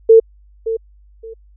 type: tone with echo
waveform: sine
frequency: 450.1 Hz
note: A4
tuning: 39 cents sharp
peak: -3 dBFS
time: 0.09-0.2 s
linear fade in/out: 10 ms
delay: 570 ms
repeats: 2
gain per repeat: -13 dB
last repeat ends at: 1.34 s
effects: added 50 Hz sine -44 dBFS peak until 1.56 s